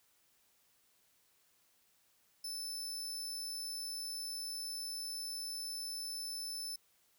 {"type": "tone", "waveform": "sawtooth", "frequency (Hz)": 5274, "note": "E8", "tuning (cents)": 0, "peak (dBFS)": -37, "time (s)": [2.44, 6.76], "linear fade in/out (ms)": 5, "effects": ["white hiss -72 dBFS RMS until 7.18 s"]}